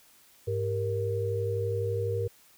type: tone cluster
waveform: sine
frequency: 102.9 / 397.6 / 469.5 Hz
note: G#2 / G4 / A#4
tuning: -16 / +25 / +12 cents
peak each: -30 / -36 / -30 dBFS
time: 0.47-2.28 s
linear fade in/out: 10 ms
effects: white hiss -59 dBFS RMS until 2.57 s